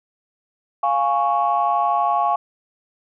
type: chord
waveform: sine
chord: Db major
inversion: first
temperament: equal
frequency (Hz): 698.5 / 830.6 / 1108.7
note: F5 / Ab5 / Db6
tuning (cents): 0 / 0 / 0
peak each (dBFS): -20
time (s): 0.83-2.36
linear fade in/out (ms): 5
effects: tanh soft clip ceiling -8 dBFS